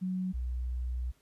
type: tone pair in turn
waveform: sine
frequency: 185 / 61.74 Hz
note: F#3 / B1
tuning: 0 / 0 cents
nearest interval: octave + perfect fifth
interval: 1900 cents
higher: first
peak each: -30 / -31 dBFS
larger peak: first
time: 0.01-0.33 / 0.33-1.12 s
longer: second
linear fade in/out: 20 ms
effects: pink hiss -69 dBFS RMS until 1.21 s + resampled to 32000 Hz